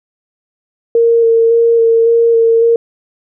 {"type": "tone with vibrato", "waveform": "sine", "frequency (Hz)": 460.3, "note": "A#4", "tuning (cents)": -22, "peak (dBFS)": -6, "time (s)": [0.95, 2.76], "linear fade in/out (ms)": 2, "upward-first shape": "square", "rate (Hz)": 1.8, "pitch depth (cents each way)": 13, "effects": []}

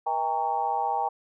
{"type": "harmonic tone with a mistuned harmonic", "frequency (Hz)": 160, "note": "D#3", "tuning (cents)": 49, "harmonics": [3, 4, 5, 6, 7], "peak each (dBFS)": [-37, -37, -26, -29, -38], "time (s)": [0.06, 1.09], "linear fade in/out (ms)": 10, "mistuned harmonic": 6, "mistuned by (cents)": -83, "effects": []}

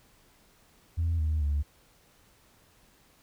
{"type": "tone with pitch steps", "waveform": "sine", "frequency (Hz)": [83.2, 77.63, 72.43], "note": ["E2", "D#2", "D2"], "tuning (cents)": [17, -3, -23], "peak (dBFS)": -23, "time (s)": [0.97, 1.63], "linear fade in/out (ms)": 20, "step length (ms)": 220, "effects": ["tanh soft clip ceiling -22 dBFS", "pink hiss -62 dBFS RMS until 3.22 s"]}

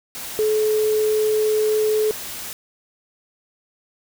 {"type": "tone in noise", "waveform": "sine", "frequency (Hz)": 430, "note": "A4", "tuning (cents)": -40, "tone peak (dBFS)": -16, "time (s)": [0.39, 2.11], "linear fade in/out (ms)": 0, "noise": "white", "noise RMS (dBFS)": -32, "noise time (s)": [0.15, 2.53], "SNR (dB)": 13, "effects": []}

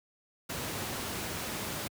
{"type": "noise", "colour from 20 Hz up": "pink", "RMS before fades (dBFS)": -36, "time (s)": [0.49, 1.88], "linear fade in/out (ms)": 10, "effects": ["high-pass 80 Hz 12 dB/octave"]}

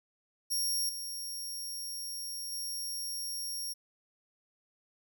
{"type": "tone with level steps", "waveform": "20% pulse", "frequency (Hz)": 5580, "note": "F8", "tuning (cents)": -2, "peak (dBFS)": [-24, -32, -30], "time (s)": [0.5, 3.74], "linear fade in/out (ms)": 20, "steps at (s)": [0.89, 2.52], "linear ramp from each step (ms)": 2, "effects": []}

